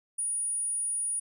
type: tone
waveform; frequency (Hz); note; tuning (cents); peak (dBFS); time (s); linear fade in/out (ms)
sine; 9620; D9; +41; -28; 0.18-1.2; 10
effects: none